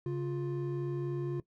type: tone pair together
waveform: triangle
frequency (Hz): 138.5 / 351.6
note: C#3 / F4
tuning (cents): -1 / +12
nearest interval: octave + major third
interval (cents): 1613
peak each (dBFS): -32 / -33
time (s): 0.06-1.4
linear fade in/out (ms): 2
effects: noise-tail reverb RT60 0.1 s tail -18 dB re dry